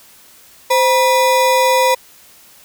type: ring-modulated tone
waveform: square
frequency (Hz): 740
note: F#5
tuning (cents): 0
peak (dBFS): -8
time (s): 0.7-1.95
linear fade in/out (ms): 10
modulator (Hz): 222
effects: white hiss -45 dBFS RMS until 2.64 s